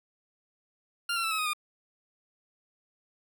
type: tone with pitch steps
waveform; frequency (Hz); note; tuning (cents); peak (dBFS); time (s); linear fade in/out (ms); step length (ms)
20% pulse; 1396.9 / 1358.7 / 1321.5 / 1285.4 / 1250.3 / 1216.1; F6 / F6 / E6 / E6 / D#6 / D#6; 0 / -48 / +4 / -44 / +8 / -40; -23; 1.09-1.534; 5; 74
effects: none